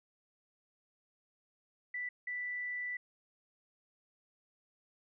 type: tone bursts at uneven times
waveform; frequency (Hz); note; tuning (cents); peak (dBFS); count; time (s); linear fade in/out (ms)
sine; 1975.5; B6; 0; -36; 2; 1.94-2.09 / 2.27-2.97; 5
effects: none